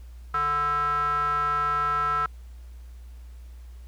square tone with band-pass filter, 146.83 Hz, D3, in tune, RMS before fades -25 dBFS, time 0.34-2.26 s, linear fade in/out 2 ms, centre 1300 Hz, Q 9.5, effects added 60 Hz sine -40 dBFS peak until 3.87 s + pink hiss -61 dBFS RMS until 3.87 s

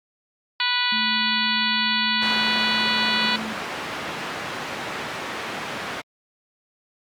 harmonic tone, 491.5 Hz, B4, 8 cents flat, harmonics 2 / 3 / 4 / 5 / 6 / 7 / 8 / 9, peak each -28 / -28 / -28 / -28 / -28 / -28 / -28 / -28 dBFS, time 0.6-3.36 s, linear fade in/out 2 ms
sine tone, 219 Hz, A3, 8 cents flat, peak -30 dBFS, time 0.92-3.53 s, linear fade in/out 5 ms
white band-pass noise, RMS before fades -31 dBFS, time 2.21-6.02 s, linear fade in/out 20 ms, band 130 to 2100 Hz, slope 12 dB/octave
effects Opus 48 kbps

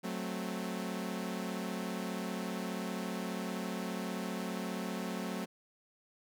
sawtooth chord, F# diminished, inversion none, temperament equal, 185 / 220 / 261.6 Hz, F#3 / A3 / C4, 0 / 0 / 0 cents, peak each -35 / -36 / -39 dBFS, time 0.03-5.46 s, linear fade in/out 20 ms, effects none

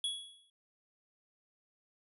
square tone with exponential decay, 3358 Hz, G#7, 18 cents sharp, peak -31 dBFS, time 0.04-0.5 s, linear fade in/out 2 ms, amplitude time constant 100 ms, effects resampled to 32000 Hz

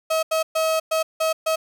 35% pulse tone bursts at uneven times, 640 Hz, D#5, 49 cents sharp, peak -17 dBFS, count 6, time 0.1-0.23 / 0.31-0.43 / 0.55-0.8 / 0.91-1.03 / 1.2-1.33 / 1.46-1.56 s, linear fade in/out 10 ms, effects none

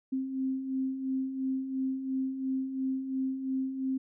sine beating tone pair, 261.6 / 264.5 Hz, C4 / C4, 0 / +19 cents, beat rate 2.9 Hz, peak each -38 / -30 dBFS, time 0.12-3.98 s, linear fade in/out 10 ms, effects none

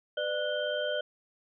sine tone cluster, 499.9 / 598 / 1470 / 3135 Hz, B4 / D5 / F#6 / G7, +21 / +31 / -12 / -1 cents, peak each -36 / -31 / -36 / -37 dBFS, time 0.17-1.01 s, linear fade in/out 5 ms, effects none

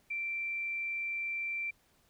sine tone, 2349 Hz, D7, in tune, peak -33 dBFS, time 0.1-1.71 s, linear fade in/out 10 ms, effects pink hiss -69 dBFS RMS until 2.09 s

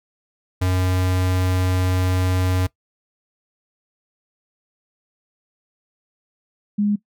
square / sine tone pair in turn, 92.1 / 206.2 Hz, F#2 / G#3, -7 / -12 cents, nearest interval octave + major second, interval 1395 cents, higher second, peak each -18 / -16 dBFS, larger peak second, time 0.61-2.67 / 6.78-6.96 s, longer first, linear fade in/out 10 ms, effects noise-tail reverb RT60 0.1 s tail -19 dB re dry

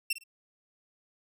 sawtooth tone with echo, 2703 Hz, E7, 43 cents sharp, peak -23 dBFS, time 0.1-0.13 s, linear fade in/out 5 ms, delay 54 ms, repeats 2, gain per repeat -13 dB, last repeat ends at 0.238 s, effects none

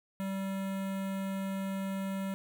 square tone with notch filter, 193.6 Hz, G3, 21 cents flat, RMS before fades -35 dBFS, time 0.2-2.34 s, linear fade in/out 0 ms, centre 5100 Hz, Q 1.1, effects none

